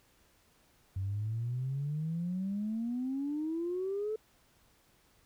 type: exponential sweep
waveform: sine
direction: up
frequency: 93.4 to 440.6 Hz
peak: -31 dBFS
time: 0.96-4.16 s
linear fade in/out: 5 ms
effects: tanh soft clip ceiling -27 dBFS + pink hiss -67 dBFS RMS until 5.25 s